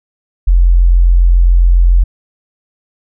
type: tone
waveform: sine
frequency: 43.65 Hz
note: F1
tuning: in tune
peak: -4 dBFS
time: 0.47-2.04 s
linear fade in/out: 10 ms
effects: none